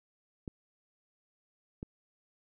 clicks, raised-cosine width 3 ms, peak -26 dBFS, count 2, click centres 0.478 / 1.829 s, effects none

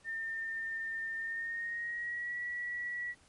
sine tone with pitch glide, 1807 to 1936.7 Hz, A6 to B6, +46 to -34 cents, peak -35 dBFS, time 0.04-3.15 s, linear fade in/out 50 ms, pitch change +120 cents, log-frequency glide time 1.17-2.37 s, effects pink hiss -64 dBFS RMS until 3.28 s + MP3 48 kbps

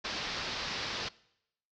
white low-pass noise, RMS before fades -37 dBFS, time 0.04-1.09 s, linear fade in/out 10 ms, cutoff 5300 Hz, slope 48 dB/octave, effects noise-tail reverb RT60 0.8 s tail -22 dB re dry

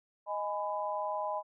sine chord, G# minor, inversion second, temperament equal with one note detuned, 622.3 / 830.6 / 1000.4 Hz, D#5 / G#5 / B5, 0 / 0 / +22 cents, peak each -36 / -37 / -36 dBFS, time 0.26-1.43 s, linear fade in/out 50 ms, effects none

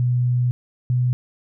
sine tone pair in turn, 123.47 / 124.54 Hz, B2 / B2, 0 / +15 cents, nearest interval unison, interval 15 cents, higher second, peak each -16 dBFS, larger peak neither, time 0-0.51 / 0.9-1.13 s, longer first, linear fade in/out 0 ms, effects none

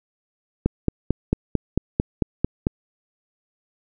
click train, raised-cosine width 3 ms, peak -5 dBFS, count 10, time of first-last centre 0.66-2.669 s, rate 4.48 Hz, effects none

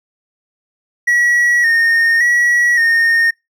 triangle tone with vibrato, 1882 Hz, A#6, 16 cents sharp, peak -8 dBFS, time 1.07-3.31 s, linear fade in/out 10 ms, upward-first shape square, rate 0.88 Hz, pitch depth 40 cents each way, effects noise-tail reverb RT60 0.2 s tail -25 dB re dry

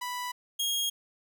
sawtooth tone pair in turn, 987.8 / 3265 Hz, B5 / G#7, 0 / -30 cents, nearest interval octave + major sixth, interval 2070 cents, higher second, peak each -29 / -24 dBFS, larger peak second, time 0.01-0.32 / 0.59-0.9 s, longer neither, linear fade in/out 10 ms, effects none

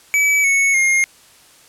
square tone with pitch steps, 2291 / 2210 / 2133 Hz, D7 / C#7 / C7, -44 / -6 / +33 cents, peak -13 dBFS, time 0.14-1.04 s, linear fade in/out 0 ms, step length 300 ms, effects white hiss -48 dBFS RMS until 1.68 s + low-pass 11000 Hz 12 dB/octave

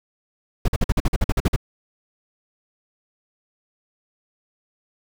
brown noise bursts, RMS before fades -17 dBFS, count 12, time 0.65-1.562 s, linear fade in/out 5 ms, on 32 ms, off 48 ms, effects none

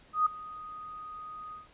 sine tone with ADSR envelope, 1244.5 Hz, D#6, in tune, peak -20 dBFS, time 0.13-1.68 s, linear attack 130 ms, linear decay 7 ms, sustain -20 dB, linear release 150 ms, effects pink hiss -59 dBFS RMS until 1.73 s + resampled to 8000 Hz

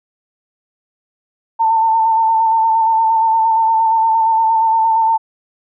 sine tone with vibrato, 896 Hz, A5, 31 cents sharp, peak -10 dBFS, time 1.59-5.18 s, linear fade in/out 20 ms, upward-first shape square, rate 8.6 Hz, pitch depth 23 cents each way, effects none

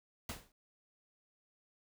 pink noise with exponential decay, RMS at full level -38 dBFS, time 0.29-0.52 s, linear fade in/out 2 ms, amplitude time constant 50 ms, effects none

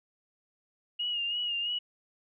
sine tone with vibrato, 2861 Hz, F7, 41 cents sharp, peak -29 dBFS, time 0.99-1.79 s, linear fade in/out 10 ms, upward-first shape sine, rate 3 Hz, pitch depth 45 cents each way, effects none

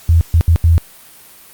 sine tone bursts at uneven times, 83 Hz, E2, 12 cents sharp, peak -6 dBFS, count 4, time 0.09-0.21 / 0.34-0.41 / 0.48-0.56 / 0.64-0.78 s, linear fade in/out 0 ms, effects white hiss -41 dBFS RMS until 1.53 s + Opus 48 kbps

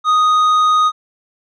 sine tone with tanh clipping, 1244.5 Hz, D#6, in tune, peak -11 dBFS, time 0.04-0.92 s, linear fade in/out 50 ms, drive 7 dB, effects none

